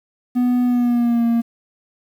triangle tone with pitch glide, 246.9 to 233 Hz, B3 to A#3, 0 to -1 cents, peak -12 dBFS, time 0.35-1.42 s, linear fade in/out 20 ms, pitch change -101 cents, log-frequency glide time 0.65-1.25 s, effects 8-bit

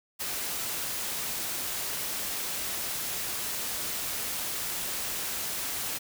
white noise, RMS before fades -33 dBFS, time 0.19-5.99 s, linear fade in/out 20 ms, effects none

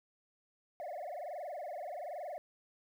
sine tone with frequency modulation, 656 Hz, E5, 9 cents flat, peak -37 dBFS, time 0.8-2.38 s, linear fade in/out 0 ms, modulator 21.2 Hz, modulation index 3.9, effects tanh soft clip ceiling -38 dBFS + 11-bit

